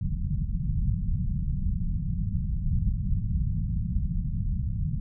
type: low-pass noise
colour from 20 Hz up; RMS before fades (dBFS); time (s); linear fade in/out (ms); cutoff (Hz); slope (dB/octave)
pink; -27; 0.01-5; 5; 190; 48
effects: none